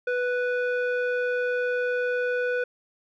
square tone with low-pass filter, 493.9 Hz, B4, in tune, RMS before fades -26 dBFS, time 0.07-2.64 s, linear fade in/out 5 ms, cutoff 1800 Hz, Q 2.2, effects none

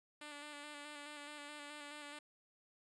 5% pulse tone with vibrato, 293.7 Hz, D4, in tune, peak -37 dBFS, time 0.21-2.19 s, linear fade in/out 5 ms, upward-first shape square, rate 4.7 Hz, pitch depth 23 cents each way, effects resampled to 22050 Hz + 13-bit

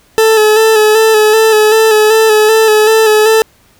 40% pulse tone with vibrato, 435 Hz, A4, 20 cents flat, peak -4 dBFS, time 0.18-3.42 s, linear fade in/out 0 ms, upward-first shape square, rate 2.6 Hz, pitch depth 29 cents each way, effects pink hiss -48 dBFS RMS until 3.79 s

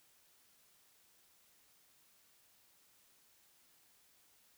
silence, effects white hiss -69 dBFS RMS until 4.57 s

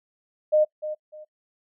sine tone with echo, 612 Hz, D#5, 29 cents flat, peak -15 dBFS, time 0.52-0.65 s, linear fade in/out 20 ms, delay 300 ms, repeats 2, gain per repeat -12 dB, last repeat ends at 1.25 s, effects noise-tail reverb RT60 0.1 s tail -23 dB re dry

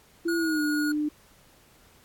sine tone with pitch glide, 336.5 to 299.8 Hz, E4 to D4, +36 to +36 cents, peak -24 dBFS, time 0.25-1.09 s, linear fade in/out 10 ms, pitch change -200 cents, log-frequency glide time 0.37-0.62 s
square tone, 1444 Hz, F#6, 43 cents flat, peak -30 dBFS, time 0.28-0.92 s, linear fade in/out 5 ms
effects pink hiss -58 dBFS RMS until 2.04 s + AAC 64 kbps

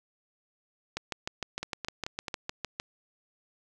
two click trains, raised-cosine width 0.2 ms, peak -15 / -17 dBFS, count 13 / 4, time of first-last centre 0.97-2.799 / 1.63-2.282 s, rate 6.56 / 4.6 Hz, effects none

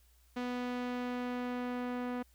sawtooth tone with low-pass filter sweep, 246.9 Hz, B3, in tune, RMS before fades -37 dBFS, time 0.36-2.23 s, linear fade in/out 10 ms, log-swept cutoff 3900 to 1900 Hz, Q 0.72, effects added 60 Hz sine -63 dBFS peak until 2.34 s + white hiss -70 dBFS RMS until 2.34 s

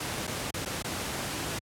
pink noise with dropouts, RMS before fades -33 dBFS, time 0-1.59 s, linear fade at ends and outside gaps 5 ms, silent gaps 0.27-0.275 / 0.508-0.54 / 0.651-0.658 / 0.825-0.843 s, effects high-pass 80 Hz 12 dB/octave + low-pass 12000 Hz 12 dB/octave

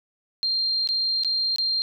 sine tone with dropouts, 4186 Hz, C8, in tune, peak -21 dBFS, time 0.43-1.82 s, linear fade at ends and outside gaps 0 ms, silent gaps 0.874-0.889 / 1.235-1.247 / 1.56-1.584 s, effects none

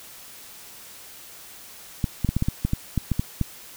clicks, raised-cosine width 5 ms, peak -9 dBFS, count 12, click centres 2.042 / 2.247 / 2.29 / 2.366 / 2.424 / 2.485 / 2.65 / 2.734 / 2.977 / 3.117 / 3.195 / 3.413 s, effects white hiss -44 dBFS RMS until 3.76 s

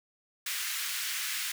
pink high-pass noise, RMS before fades -34 dBFS, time 0.46-1.52 s, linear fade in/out 5 ms, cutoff 1600 Hz, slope 24 dB/octave, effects none

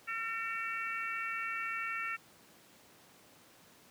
harmonic tone with a mistuned harmonic, 453.8 Hz, A#4, 47 cents flat, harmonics 3 / 4 / 5 / 6, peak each -39 / -40 / -41 / -42 dBFS, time 0.07-2.17 s, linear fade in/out 20 ms, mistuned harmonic 6, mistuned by -16 cents, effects pink hiss -60 dBFS RMS until 3.9 s + high-pass 150 Hz 12 dB/octave

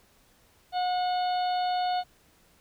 harmonic tone with a mistuned harmonic, 725 Hz, F#5, 35 cents flat, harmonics 1 / 2 / 3 / 4 / 5 / 6, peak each -25 / -41 / -47 / -42 / -42 / -41 dBFS, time 0.72-2.04 s, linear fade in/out 50 ms, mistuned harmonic 4, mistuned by +36 cents, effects pink hiss -62 dBFS RMS until 2.6 s

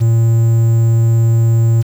triangle tone with quantisation, 114.6 Hz, A#2, 29 cents flat, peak -6 dBFS, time 0-1.83 s, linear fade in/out 20 ms, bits 6, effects none

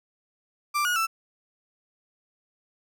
35% pulse tone with pitch steps, 1179 / 1448 / 1328 Hz, D6 / F#6 / E6, +6 / -38 / +12 cents, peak -21 dBFS, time 0.74-1.07 s, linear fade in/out 20 ms, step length 110 ms, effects none

